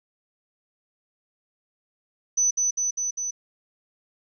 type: tone with echo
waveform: sine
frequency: 6000 Hz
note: F#8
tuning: 23 cents sharp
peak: -18 dBFS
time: 2.37-2.51 s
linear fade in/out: 10 ms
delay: 200 ms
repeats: 4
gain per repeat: -2 dB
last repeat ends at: 3.31 s
effects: none